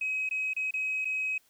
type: tone with dropouts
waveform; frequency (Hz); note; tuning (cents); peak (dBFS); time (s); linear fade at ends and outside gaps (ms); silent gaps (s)
sine; 2541; D#7; +36; -27; 0.01-1.38; 5; 0.291-0.31 / 0.535-0.564 / 0.709-0.738 / 1.047-1.053
effects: tanh soft clip ceiling -24 dBFS + white hiss -66 dBFS RMS until 1.49 s